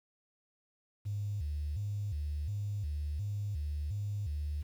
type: tone with vibrato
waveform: triangle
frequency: 87.31 Hz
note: F2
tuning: in tune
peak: -29 dBFS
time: 1.05-4.63 s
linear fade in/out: 20 ms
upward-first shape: square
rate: 1.4 Hz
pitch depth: 280 cents each way
effects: tanh soft clip ceiling -31 dBFS + 10-bit